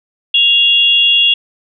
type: tone pair together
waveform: sine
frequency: 2794 / 3345 Hz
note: F7 / G#7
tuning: 0 / +12 cents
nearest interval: minor third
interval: 312 cents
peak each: -10 dBFS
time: 0.34-1.34 s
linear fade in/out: 5 ms
effects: none